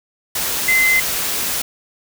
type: tone in noise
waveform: sine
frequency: 2061 Hz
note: C7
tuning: 27 cents flat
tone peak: -12 dBFS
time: 0.68-1 s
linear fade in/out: 5 ms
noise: white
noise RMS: -21 dBFS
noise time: 0.35-1.62 s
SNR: +6 dB
effects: none